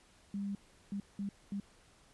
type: tone bursts at uneven times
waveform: sine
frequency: 200 Hz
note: G3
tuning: 35 cents sharp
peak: -35 dBFS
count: 4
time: 0.34-0.55 / 0.92-1 / 1.19-1.29 / 1.52-1.6 s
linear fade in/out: 2 ms
effects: pink hiss -64 dBFS RMS until 2.13 s + resampled to 24000 Hz